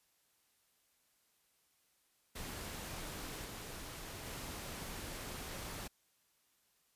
pink noise with level steps, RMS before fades -45 / -47 / -45 dBFS, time 2.35-5.88 s, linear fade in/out 10 ms, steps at 3.44 / 4.24 s, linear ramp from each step 20 ms, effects white hiss -75 dBFS RMS until 6.95 s + resampled to 32000 Hz

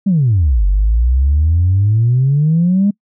sine exponential two-way sweep, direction down then up, 207.8 to 46.25 to 207.8 Hz, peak -8 dBFS, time 0.06-2.91 s, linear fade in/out 10 ms, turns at 0.66 s, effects noise-tail reverb RT60 0.1 s tail -26 dB re dry + tanh soft clip ceiling -5 dBFS

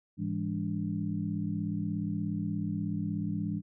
sine tone cluster, 105.4 / 166 / 202.7 / 291.2 Hz, G#2 / E3 / G#3 / D4, +26 / +12 / -42 / -15 cents, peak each -38 / -34 / -34 / -38 dBFS, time 0.17-3.62 s, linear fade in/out 50 ms, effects none

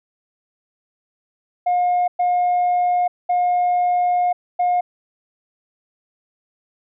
sine tone bursts at uneven times, 715 Hz, F5, 41 cents sharp, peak -13 dBFS, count 4, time 1.66-2.08 / 2.19-3.08 / 3.29-4.33 / 4.59-4.81 s, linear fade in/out 10 ms, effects tanh soft clip ceiling -13 dBFS

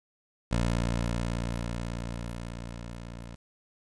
15% pulse tone with level ramp, 58.27 Hz, A#1, in tune, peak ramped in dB -18 to -35 dBFS, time 0.51-3.36 s, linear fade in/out 10 ms, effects resampled to 22050 Hz + 9-bit

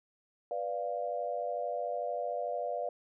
sine chord, B diminished, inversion none, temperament equal, 493.9 / 587.3 / 698.5 Hz, B4 / D5 / F5, 0 / 0 / 0 cents, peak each -38 / -36 / -36 dBFS, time 0.51-2.89 s, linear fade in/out 2 ms, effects none

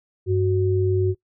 sine tone pair together, 98 / 370 Hz, G2 / F#4, 0 / 0 cents, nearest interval octave + major seventh, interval 2300 cents, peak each -20 dBFS, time 0.26-1.15 s, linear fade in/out 50 ms, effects noise-tail reverb RT60 0.1 s tail -20 dB re dry

